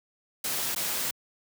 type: noise with dropouts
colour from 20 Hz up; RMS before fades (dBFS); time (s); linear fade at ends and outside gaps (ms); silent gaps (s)
white; -30; 0.44-1.11; 5; 0.749-0.76
effects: high-pass 100 Hz 12 dB/octave